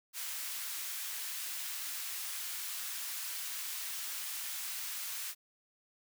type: high-pass noise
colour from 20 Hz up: white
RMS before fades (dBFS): -40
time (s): 0.13-5.35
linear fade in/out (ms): 50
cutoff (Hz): 1300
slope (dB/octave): 12
effects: none